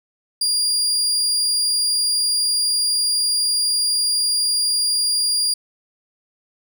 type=tone; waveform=30% pulse; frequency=4812 Hz; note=D8; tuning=41 cents sharp; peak=-14 dBFS; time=0.41-5.54 s; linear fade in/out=5 ms; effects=none